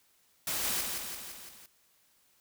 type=noise with echo; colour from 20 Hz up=white; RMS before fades=-33 dBFS; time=0.47-0.81 s; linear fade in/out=2 ms; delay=170 ms; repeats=5; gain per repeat=-4 dB; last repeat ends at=1.66 s; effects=white hiss -68 dBFS RMS until 2.4 s